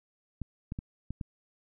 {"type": "clicks", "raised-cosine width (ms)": 5, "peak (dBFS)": -23, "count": 5, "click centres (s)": [0.417, 0.721, 0.789, 1.106, 1.212], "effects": []}